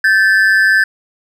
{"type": "ring-modulated tone", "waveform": "triangle", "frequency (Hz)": 1649, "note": "G#6", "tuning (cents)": -13, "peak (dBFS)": -3, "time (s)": [0.04, 0.84], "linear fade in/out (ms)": 5, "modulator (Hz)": 98.5, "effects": []}